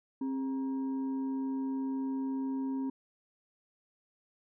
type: tone with frequency modulation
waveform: sine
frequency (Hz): 267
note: C4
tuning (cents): +35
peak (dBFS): -31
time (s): 0.21-2.9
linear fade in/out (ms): 5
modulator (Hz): 676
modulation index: 0.31
effects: none